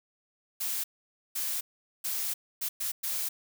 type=noise bursts at uneven times; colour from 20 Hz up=blue; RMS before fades=-32 dBFS; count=6; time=0.6-0.84 / 1.35-1.61 / 2.04-2.34 / 2.61-2.69 / 2.8-2.92 / 3.03-3.29 s; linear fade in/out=10 ms; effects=none